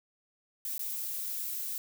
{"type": "noise with dropouts", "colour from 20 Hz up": "violet", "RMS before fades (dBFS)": -36, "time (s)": [0.65, 1.78], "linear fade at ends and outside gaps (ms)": 1, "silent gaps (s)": [0.78, 0.793], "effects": []}